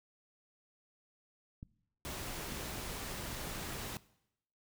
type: clicks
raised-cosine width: 5 ms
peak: -33 dBFS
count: 2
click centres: 1.629 / 2.522 s
type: noise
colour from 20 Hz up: pink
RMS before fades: -42 dBFS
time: 2.05-3.97 s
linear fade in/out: 0 ms
effects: noise-tail reverb RT60 0.8 s tail -20 dB re dry